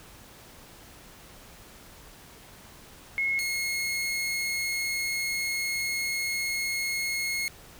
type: tone pair in turn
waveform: sine / sawtooth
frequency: 2171 / 2163 Hz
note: C#7 / C#7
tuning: -37 / -43 cents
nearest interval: unison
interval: 6 cents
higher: first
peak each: -24 dBFS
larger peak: neither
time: 3.18-3.39 / 3.39-7.48 s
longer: second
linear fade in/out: 0 ms
effects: pink hiss -50 dBFS RMS until 7.79 s